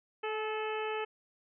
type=harmonic tone with a mistuned harmonic; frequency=433.9 Hz; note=A4; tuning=24 cents flat; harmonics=1 / 2 / 3 / 4 / 5 / 6 / 7; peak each=-35 / -39 / -42 / -45 / -47 / -43 / -48 dBFS; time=0.23-1.05 s; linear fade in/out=10 ms; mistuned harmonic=2; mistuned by=-18 cents; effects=none